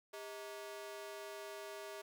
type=ring-modulated tone; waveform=sawtooth; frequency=519 Hz; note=C5; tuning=14 cents flat; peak=-39 dBFS; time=0.13-2.02 s; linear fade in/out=10 ms; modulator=116 Hz; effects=13-bit